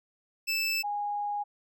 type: tone pair in turn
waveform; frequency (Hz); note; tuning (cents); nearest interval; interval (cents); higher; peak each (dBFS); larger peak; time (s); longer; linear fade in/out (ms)
25% pulse / sine; 2637 / 823; E7 / G#5; 0 / -16; octave + minor sixth; 2016; first; -23 / -29; first; 0.47-0.83 / 0.83-1.44; second; 20
effects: none